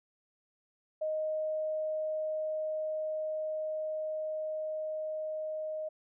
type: tone with level ramp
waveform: sine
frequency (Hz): 622.3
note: D#5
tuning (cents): 0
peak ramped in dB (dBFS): -30 to -34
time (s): 1.01-5.89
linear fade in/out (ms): 10
effects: none